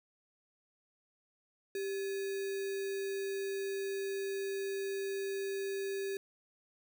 sine tone with sample-and-hold, 392 Hz, G4, in tune, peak -34 dBFS, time 1.75-6.17 s, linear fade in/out 2 ms, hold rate 2100 Hz, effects none

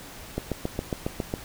click train, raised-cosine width 2 ms, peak -13 dBFS, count 8, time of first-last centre 0.38-1.339 s, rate 7.3 Hz, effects pink hiss -43 dBFS RMS until 1.44 s

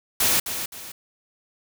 white noise with echo, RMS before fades -20 dBFS, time 0.2-0.4 s, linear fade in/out 5 ms, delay 260 ms, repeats 2, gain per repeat -9 dB, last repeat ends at 0.92 s, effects none

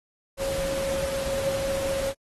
sine tone in noise, 545 Hz, C#5, 29 cents flat, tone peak -26 dBFS, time 0.37-2.14 s, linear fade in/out 50 ms, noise pink, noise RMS -34 dBFS, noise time 0.37-2.14 s, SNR +5 dB, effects AAC 32 kbps

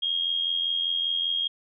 sine tone with amplitude modulation, 3256 Hz, G#7, 35 cents flat, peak -21 dBFS, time 0.02-1.48 s, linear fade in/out 10 ms, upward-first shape sine, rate 85.1 Hz, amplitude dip 60%, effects none

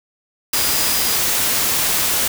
sine tone in noise, 4923 Hz, D#8, 19 cents flat, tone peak -26 dBFS, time 0.53-1.16 s, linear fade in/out 5 ms, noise white, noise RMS -18 dBFS, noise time 0.53-2.28 s, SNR -11 dB, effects none

